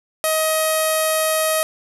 sawtooth tone with low-pass filter, 631 Hz, D#5, 24 cents sharp, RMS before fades -19 dBFS, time 0.24-1.63 s, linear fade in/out 0 ms, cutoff 11000 Hz, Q 6, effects none

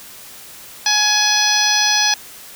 harmonic tone, 841 Hz, G#5, 22 cents sharp, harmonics 1 / 2 / 3 / 4 / 5 / 6 / 7, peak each -22 / -21 / -23 / -22 / -21 / -19 / -19 dBFS, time 0.86-2.14 s, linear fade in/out 2 ms, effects white hiss -38 dBFS RMS until 2.55 s

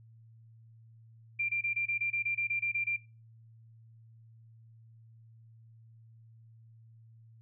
sine tone bursts, 2375 Hz, D7, 19 cents sharp, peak -28 dBFS, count 13, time 1.39-2.966 s, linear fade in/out 10 ms, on 100 ms, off 23 ms, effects noise-tail reverb RT60 0.3 s tail -20 dB re dry + added 113 Hz sine -54 dBFS peak until 7.41 s

